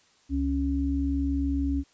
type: tone pair together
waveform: sine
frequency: 69.3 / 277 Hz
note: C#2 / C#4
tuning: 0 / -1 cents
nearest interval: 2 octaves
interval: 2399 cents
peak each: -27 / -26 dBFS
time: 0.29-1.84 s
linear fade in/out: 50 ms
effects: white hiss -62 dBFS RMS until 1.93 s + resampled to 16000 Hz